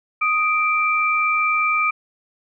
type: tone pair together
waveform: sine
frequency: 1245.9 / 2349 Hz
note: D#6 / D7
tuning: +2 / 0 cents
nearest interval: major seventh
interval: 1098 cents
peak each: -19 dBFS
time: 0.21-1.91 s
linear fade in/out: 10 ms
effects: none